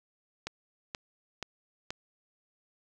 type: click train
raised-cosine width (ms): 0.2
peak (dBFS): -18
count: 4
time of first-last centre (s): 0.47-1.905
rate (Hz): 2.09
effects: none